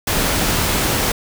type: noise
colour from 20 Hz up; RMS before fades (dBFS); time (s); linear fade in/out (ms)
pink; -18; 0.07-1.12; 5
effects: none